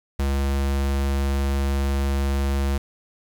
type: tone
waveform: square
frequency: 69 Hz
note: C#2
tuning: 7 cents flat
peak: -21 dBFS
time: 0.19-2.78 s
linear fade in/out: 5 ms
effects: 8-bit